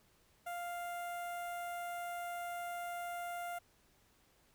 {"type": "tone with notch filter", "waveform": "sawtooth", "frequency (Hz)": 698.5, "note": "F5", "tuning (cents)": 0, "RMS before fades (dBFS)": -42, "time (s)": [0.46, 3.59], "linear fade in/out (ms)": 10, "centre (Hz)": 4600, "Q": 0.56, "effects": ["pink hiss -70 dBFS RMS until 4.54 s"]}